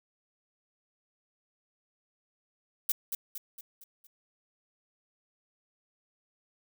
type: noise with echo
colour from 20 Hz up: violet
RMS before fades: -27 dBFS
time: 2.89-2.92 s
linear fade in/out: 5 ms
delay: 230 ms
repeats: 5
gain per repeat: -6 dB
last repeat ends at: 4.07 s
effects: none